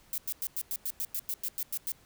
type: noise bursts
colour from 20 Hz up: violet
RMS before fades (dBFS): -33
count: 13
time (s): 0.13-1.919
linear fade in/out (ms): 0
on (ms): 49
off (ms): 96
effects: pink hiss -61 dBFS RMS until 2.05 s